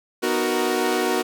sawtooth chord, B major seventh, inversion none, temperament equal with one note detuned, 246.9 / 309.5 / 370 / 466.2 Hz, B3 / D#4 / F#4 / A#4, 0 / -9 / 0 / 0 cents, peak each -24 / -24 / -19 / -22 dBFS, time 0.22-1.23 s, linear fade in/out 20 ms, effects none

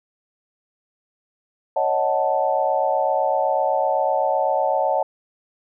sine chord, D# half-diminished seventh, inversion third, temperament equal, 554.4 / 622.3 / 740 / 880 Hz, C#5 / D#5 / F#5 / A5, 0 / 0 / 0 / 0 cents, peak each -23 dBFS, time 1.76-5.03 s, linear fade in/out 5 ms, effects none

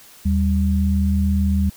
sine tone pair together, 77.78 / 195.74 Hz, D#2 / G3, 0 / -2 cents, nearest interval octave + major third, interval 1598 cents, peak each -17 / -19 dBFS, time 0.25-1.7 s, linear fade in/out 10 ms, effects white hiss -46 dBFS RMS until 1.76 s

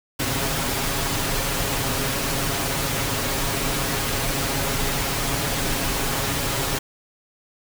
pink noise with comb filter, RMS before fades -24 dBFS, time 0.19-6.79 s, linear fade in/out 10 ms, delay 7.3 ms, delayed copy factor +0.6, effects none

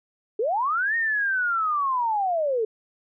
sine linear two-way sweep, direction up then down, 396.3 to 1864.7 to 421.3 Hz, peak -21 dBFS, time 0.39-2.65 s, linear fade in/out 5 ms, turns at 0.96 s, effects none

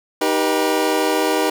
25% pulse chord, Eb augmented, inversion none, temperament equal with one note detuned, 311.1 / 392 / 483.4 Hz, Eb4 / G4 / B4, 0 / 0 / -37 cents, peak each -17 dBFS, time 0.21-1.5 s, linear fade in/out 5 ms, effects none

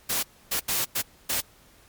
white noise bursts at uneven times, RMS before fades -26 dBFS, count 5, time 0.09-0.23 / 0.51-0.6 / 0.68-0.85 / 0.95-1.02 / 1.29-1.41 s, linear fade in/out 10 ms, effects pink hiss -56 dBFS RMS until 1.88 s + MP3 96 kbps

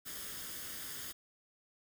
white noise with comb filter, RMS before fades -44 dBFS, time 0.05-1.13 s, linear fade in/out 20 ms, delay 0.6 ms, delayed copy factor +0.55, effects none

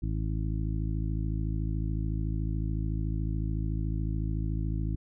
harmonic tone, 53.8 Hz, A1, 38 cents flat, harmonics 1 / 2 / 3 / 4 / 5 / 6, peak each -30 / -33 / -36 / -46 / -41 / -42 dBFS, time 0.02-4.96 s, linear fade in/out 10 ms, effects none

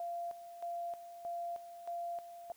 sine tone with tremolo, 690 Hz, F5, 21 cents flat, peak -37 dBFS, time 0-2.52 s, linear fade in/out 2 ms, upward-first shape square, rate 1.6 Hz, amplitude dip 70%, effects white hiss -66 dBFS RMS until 2.56 s

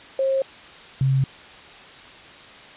sine tone pair in turn, 536 / 134 Hz, C5 / C3, +42 / +42 cents, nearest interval 2 octaves, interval 2400 cents, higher first, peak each -18 / -16 dBFS, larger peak second, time 0.19-0.42 / 1.01-1.24 s, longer neither, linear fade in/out 2 ms, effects white hiss -43 dBFS RMS until 2.76 s + resampled to 8000 Hz

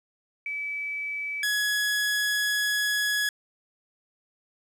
sine / sawtooth tone pair in turn, 2299 / 1681.7 Hz, D7 / G#6, -37 / +21 cents, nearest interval perfect fourth, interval 542 cents, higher first, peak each -29 / -20 dBFS, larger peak second, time 0.46-1.43 / 1.43-3.29 s, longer second, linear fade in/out 2 ms, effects resampled to 32000 Hz + 10-bit

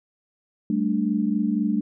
sine chord, G suspended second, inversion none, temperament equal, 196 / 220 / 293.7 Hz, G3 / A3 / D4, 0 / 0 / 0 cents, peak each -25 / -23 / -26 dBFS, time 0.7-1.81 s, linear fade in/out 2 ms, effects none

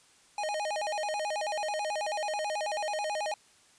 square tone with vibrato, 716 Hz, F5, 43 cents sharp, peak -31 dBFS, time 0.38-3.34 s, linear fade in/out 2 ms, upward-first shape square, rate 9.2 Hz, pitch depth 250 cents each way, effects white hiss -61 dBFS RMS until 3.78 s + resampled to 22050 Hz

